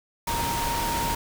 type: tone in noise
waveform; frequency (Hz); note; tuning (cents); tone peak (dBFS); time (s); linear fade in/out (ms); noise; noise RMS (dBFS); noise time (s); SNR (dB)
sine; 932.3; A#5; 0; -27; 0.27-1.15; 5; pink; -29; 0.27-1.15; -1
effects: none